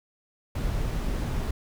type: noise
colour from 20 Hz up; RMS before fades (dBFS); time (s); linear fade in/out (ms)
brown; -28; 0.55-1.51; 5
effects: none